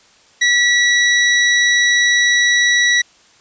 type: tone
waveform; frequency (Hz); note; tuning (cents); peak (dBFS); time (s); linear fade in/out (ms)
sawtooth; 1941; B6; -31; -7; 0.41-3.02; 10
effects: white hiss -50 dBFS RMS until 3.4 s + resampled to 16000 Hz